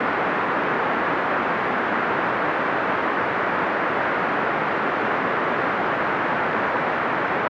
white low-pass noise, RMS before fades -22 dBFS, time 0-7.48 s, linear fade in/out 5 ms, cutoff 1700 Hz, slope 24 dB/octave, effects high-pass 200 Hz 12 dB/octave

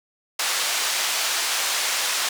white band-pass noise, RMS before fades -24 dBFS, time 0.39-2.29 s, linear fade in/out 5 ms, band 700 to 6900 Hz, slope 12 dB/octave, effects none

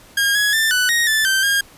sawtooth tone with pitch steps, 1622 / 1676 / 1779 / 1491 / 1873 / 1755 / 1556 / 1620 Hz, G#6 / G#6 / A6 / F#6 / A#6 / A6 / G6 / G#6, -41 / +15 / +19 / +13 / +8 / -5 / -13 / -43 cents, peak -11 dBFS, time 0.17-1.61 s, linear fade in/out 5 ms, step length 180 ms, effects pink hiss -46 dBFS RMS until 1.77 s + resampled to 32000 Hz

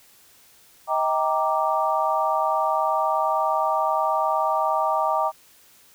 sine chord, Eb major seventh, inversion none, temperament equal with one note detuned, 633.1 / 784 / 932.3 / 1174.7 Hz, Eb5 / G5 / Bb5 / D6, +30 / 0 / 0 / 0 cents, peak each -25 dBFS, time 0.87-5.32 s, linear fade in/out 50 ms, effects white hiss -54 dBFS RMS until 5.94 s

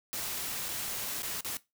white noise with dropouts, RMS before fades -36 dBFS, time 0.13-1.57 s, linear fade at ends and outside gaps 0 ms, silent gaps 0.684-0.688 / 1.221-1.231 / 1.407-1.447 s, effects noise-tail reverb RT60 0.2 s tail -18 dB re dry

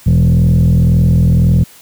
sine tone with frequency modulation, 122.7 Hz, B2, 11 cents flat, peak -4 dBFS, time 0.06-1.64 s, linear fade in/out 10 ms, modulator 41.9 Hz, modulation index 1.4, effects tanh soft clip ceiling -5 dBFS + white hiss -41 dBFS RMS until 1.81 s

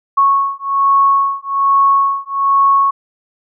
sine beating tone pair, 1103 / 1104.2 Hz, C#6 / C#6, -9 / -7 cents, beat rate 1.2 Hz, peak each -13 dBFS, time 0.17-2.91 s, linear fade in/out 10 ms, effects none

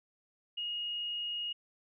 sine tone, 2871 Hz, F7, 47 cents sharp, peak -34 dBFS, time 0.57-1.53 s, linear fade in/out 10 ms, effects none

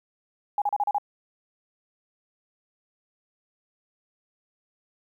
sine tone bursts, 821 Hz, G#5, 20 cents flat, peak -21 dBFS, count 6, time 0.58-0.983 s, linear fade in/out 2 ms, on 38 ms, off 35 ms, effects 10-bit

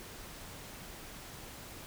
silence, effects pink hiss -48 dBFS RMS until 1.86 s

